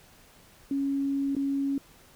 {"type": "tone with dropouts", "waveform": "sine", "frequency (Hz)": 276.8, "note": "C#4", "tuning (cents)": -2, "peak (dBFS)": -25, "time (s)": [0.71, 1.78], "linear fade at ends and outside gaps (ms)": 2, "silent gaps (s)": [1.351, 1.365], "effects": ["pink hiss -56 dBFS RMS until 2.15 s"]}